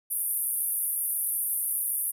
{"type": "band-pass noise", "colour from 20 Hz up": "pink", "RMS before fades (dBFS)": -29, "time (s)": [0.1, 2.12], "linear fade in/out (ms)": 20, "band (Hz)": [9500, 14000], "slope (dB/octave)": 96, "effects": []}